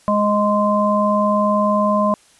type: harmonic tone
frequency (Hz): 207.7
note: G#3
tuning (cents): 0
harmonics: 1 / 3 / 5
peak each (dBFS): -18 / -18 / -18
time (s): 0.08-2.14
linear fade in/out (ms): 0
effects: white hiss -52 dBFS RMS until 2.39 s + resampled to 24000 Hz